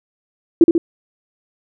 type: tone with echo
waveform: sine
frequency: 335.4 Hz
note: E4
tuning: 30 cents sharp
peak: -3 dBFS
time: 0.61-0.64 s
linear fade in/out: 2 ms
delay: 70 ms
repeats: 2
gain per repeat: -4 dB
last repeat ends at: 0.78 s
effects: none